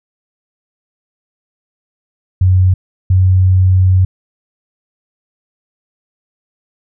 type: tone pair in turn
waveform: sine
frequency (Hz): 92.5 / 92.98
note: F#2 / F#2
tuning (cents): 0 / +9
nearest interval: unison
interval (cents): 9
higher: second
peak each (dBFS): -6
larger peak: neither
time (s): 2.41-2.74 / 3.1-4.05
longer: second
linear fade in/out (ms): 5
effects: none